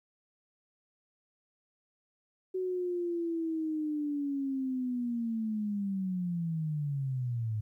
sine linear sweep, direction down, 374.5 to 105.3 Hz, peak -30 dBFS, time 2.54-7.61 s, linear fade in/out 10 ms, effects 12-bit

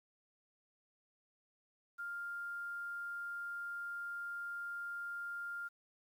sine tone with quantisation, 1400 Hz, F6, 4 cents sharp, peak -40 dBFS, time 1.98-5.69 s, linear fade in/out 20 ms, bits 11, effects none

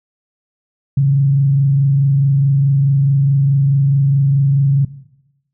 sine tone with frequency modulation, 138.4 Hz, C#3, 2 cents flat, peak -9 dBFS, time 0.97-4.85 s, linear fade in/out 5 ms, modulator 24.7 Hz, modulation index 0.25, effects noise-tail reverb RT60 0.9 s tail -17 dB re dry

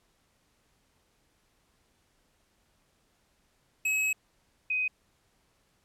square / sine tone pair in turn, 2563 / 2509 Hz, E7 / D#7, -49 / +14 cents, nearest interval unison, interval 37 cents, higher first, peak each -26 dBFS, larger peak neither, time 3.85-4.13 / 4.7-4.88 s, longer first, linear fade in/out 5 ms, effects pink hiss -70 dBFS RMS until 5.84 s + low-pass 12000 Hz 12 dB/octave

